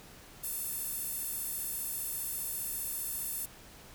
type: tone with high-pass filter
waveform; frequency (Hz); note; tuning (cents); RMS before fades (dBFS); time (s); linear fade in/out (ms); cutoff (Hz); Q
sawtooth; 885; A5; +10; -37; 0.43-3.46; 10; 11000; 1.7
effects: pink hiss -53 dBFS RMS until 3.94 s